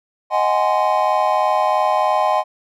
triangle chord, Ab dominant seventh, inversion second, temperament just, 623 / 747.5 / 830.6 / 1038.3 Hz, Eb5 / Gb5 / Ab5 / C6, +2 / +17 / 0 / -14 cents, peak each -18 dBFS, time 0.3-2.44 s, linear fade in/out 50 ms, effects none

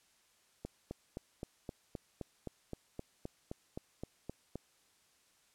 click train, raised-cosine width 2 ms, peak -27 dBFS, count 16, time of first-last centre 0.65-4.556 s, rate 3.84 Hz, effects white hiss -70 dBFS RMS until 5.54 s + low-pass 10000 Hz 12 dB/octave

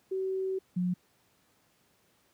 sine tone pair in turn, 380 / 179.75 Hz, F#4 / F#3, +46 / -50 cents, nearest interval octave + minor second, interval 1296 cents, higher first, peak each -29 / -26 dBFS, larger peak second, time 0.11-0.59 / 0.76-0.94 s, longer first, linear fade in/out 10 ms, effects pink hiss -68 dBFS RMS until 2.33 s + high-pass 100 Hz 12 dB/octave

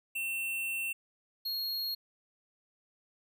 square tone pair in turn, 2700 / 4286 Hz, E7 / C8, +41 / +41 cents, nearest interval minor sixth, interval 800 cents, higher second, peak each -33 / -33 dBFS, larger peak neither, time 0.15-0.93 / 1.45-1.95 s, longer first, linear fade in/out 10 ms, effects none

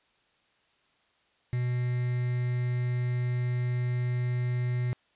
triangle tone with quantisation, 123.47 Hz, B2, in tune, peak -24 dBFS, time 1.53-4.93 s, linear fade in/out 0 ms, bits 7, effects white hiss -68 dBFS RMS until 5.15 s + resampled to 8000 Hz

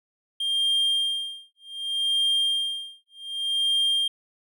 triangle tone with tremolo, 3200 Hz, G7, 35 cents sharp, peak -18 dBFS, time 0.4-4.08 s, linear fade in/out 5 ms, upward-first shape sine, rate 0.66 Hz, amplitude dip 100%, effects none

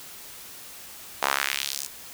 sawtooth tone with high-pass filter sweep, 69.3 Hz, C#2, in tune, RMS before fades -28 dBFS, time 1.22-1.87 s, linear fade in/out 10 ms, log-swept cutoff 810 to 7400 Hz, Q 1.5, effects white hiss -43 dBFS RMS until 2.13 s

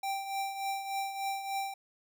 square tone with tremolo, 784 Hz, G5, in tune, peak -31 dBFS, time 0.03-1.74 s, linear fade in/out 5 ms, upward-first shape triangle, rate 3.4 Hz, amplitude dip 65%, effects none

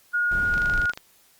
sine tone, 1437 Hz, F6, 49 cents sharp, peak -20 dBFS, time 0.13-0.92 s, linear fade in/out 20 ms
brown noise, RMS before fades -31 dBFS, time 0.31-0.86 s, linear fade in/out 5 ms
click train, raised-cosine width 0.2 ms, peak -18 dBFS, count 12, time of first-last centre 0.54-0.975 s, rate 25.3 Hz
effects white hiss -58 dBFS RMS until 1.39 s + Opus 48 kbps

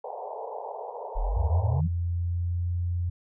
white band-pass noise, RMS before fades -37 dBFS, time 0.04-1.81 s, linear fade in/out 5 ms, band 420 to 960 Hz, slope 96 dB/octave
sine exponential sweep, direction up, 34.65 to 174.61 Hz, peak -24 dBFS, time 1.15-1.88 s, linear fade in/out 20 ms
sine tone with pitch glide, 85.4 to 87.6 Hz, F2 to F2, -38 to +6 cents, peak -25 dBFS, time 1.36-3.1 s, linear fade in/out 10 ms, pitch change +44 cents, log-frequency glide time 1.54-2.7 s
effects none

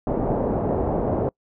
white low-pass noise, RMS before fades -23 dBFS, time 0.07-1.29 s, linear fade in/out 2 ms, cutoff 670 Hz, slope 24 dB/octave, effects noise-tail reverb RT60 0.1 s tail -26 dB re dry

